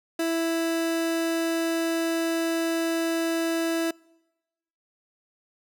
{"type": "tone", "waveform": "30% pulse", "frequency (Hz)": 330, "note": "E4", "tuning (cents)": 2, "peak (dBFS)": -21, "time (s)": [0.19, 3.91], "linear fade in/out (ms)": 5, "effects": ["noise-tail reverb RT60 1.0 s tail -26 dB re dry"]}